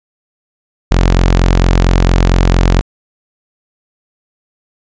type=tone; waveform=sawtooth; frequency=44.39 Hz; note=F1; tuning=29 cents sharp; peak=-3 dBFS; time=0.91-2.81 s; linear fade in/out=0 ms; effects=resampled to 16000 Hz